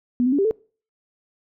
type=tone with pitch steps; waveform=sine; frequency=245.3 / 255.8 / 284.7 / 393.9 / 441.1 Hz; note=B3 / C4 / C#4 / G4 / A4; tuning=-12 / -39 / +46 / +8 / +4 cents; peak=-16 dBFS; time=0.2-0.51 s; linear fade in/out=0 ms; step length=62 ms; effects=noise-tail reverb RT60 0.4 s tail -24 dB re dry